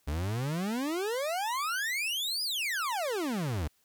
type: exponential two-way sweep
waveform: 40% pulse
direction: up then down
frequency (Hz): 68.7 to 5080 to 68.7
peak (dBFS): -29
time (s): 0.07-3.68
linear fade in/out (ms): 10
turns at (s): 2.43
effects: white hiss -70 dBFS RMS until 3.84 s